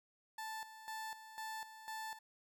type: tone with tremolo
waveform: 30% pulse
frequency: 880 Hz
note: A5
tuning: in tune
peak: -40 dBFS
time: 0.38-2.19 s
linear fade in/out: 5 ms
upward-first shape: square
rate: 2 Hz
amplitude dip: 70%
effects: none